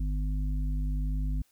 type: harmonic tone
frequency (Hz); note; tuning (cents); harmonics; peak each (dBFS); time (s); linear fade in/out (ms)
50.6; G#1; -44; 1 / 3 / 5; -27 / -37 / -41; 0-1.42; 5
effects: white hiss -68 dBFS RMS until 1.51 s